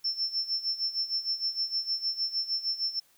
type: tone with tremolo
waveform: sine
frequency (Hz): 5360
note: E8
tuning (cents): +28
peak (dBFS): -25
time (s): 0.04-3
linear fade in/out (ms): 10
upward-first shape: sine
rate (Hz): 6.5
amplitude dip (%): 80
effects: white hiss -64 dBFS RMS until 3.17 s